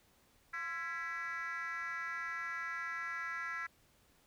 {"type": "tone with frequency modulation", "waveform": "sine", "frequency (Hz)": 1661.2, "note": "G#6", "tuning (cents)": 0, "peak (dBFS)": -36, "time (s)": [0.53, 3.67], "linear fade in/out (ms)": 10, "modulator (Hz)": 312, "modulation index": 1.4, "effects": ["tanh soft clip ceiling -35 dBFS", "pink hiss -69 dBFS RMS until 4.26 s"]}